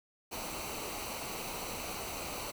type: noise with comb filter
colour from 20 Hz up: pink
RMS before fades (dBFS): -40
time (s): 0.31-2.52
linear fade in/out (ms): 20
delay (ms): 0.58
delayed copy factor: -0.6
effects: none